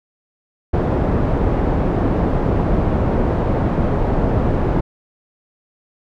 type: low-pass noise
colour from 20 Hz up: pink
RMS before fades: -17 dBFS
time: 0.73-4.81 s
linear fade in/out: 10 ms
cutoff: 710 Hz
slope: 12 dB/octave
effects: none